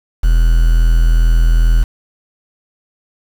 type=tone with quantisation; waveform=triangle; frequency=41.2 Hz; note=E1; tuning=in tune; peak=-5 dBFS; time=0.23-1.84 s; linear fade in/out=10 ms; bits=5; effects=none